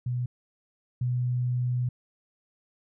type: tone pair in turn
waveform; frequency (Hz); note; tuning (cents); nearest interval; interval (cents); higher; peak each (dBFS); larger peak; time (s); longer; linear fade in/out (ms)
sine; 123.47 / 123.99; B2 / B2; 0 / +7; unison; 7; second; -26 / -24; second; 0.06-0.26 / 1.01-1.89; second; 5
effects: none